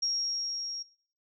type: tone with level ramp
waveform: sine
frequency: 5588 Hz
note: F8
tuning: in tune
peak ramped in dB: -26 to -35 dBFS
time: 0.02-0.83 s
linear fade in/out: 10 ms
effects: noise-tail reverb RT60 0.5 s tail -20 dB re dry